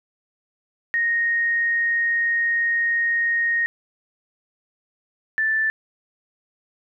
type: tone pair in turn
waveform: sine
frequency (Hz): 1863 / 1762.5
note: A#6 / A6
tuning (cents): -2 / +2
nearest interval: minor second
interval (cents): 96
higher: first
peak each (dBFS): -18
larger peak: neither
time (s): 0.94-3.66 / 5.38-5.7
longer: first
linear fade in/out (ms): 0
effects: none